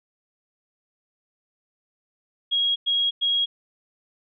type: tone bursts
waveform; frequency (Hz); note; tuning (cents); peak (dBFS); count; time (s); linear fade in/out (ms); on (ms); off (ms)
sine; 3293; G#7; -15; -19; 3; 2.51-3.46; 20; 250; 100
effects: none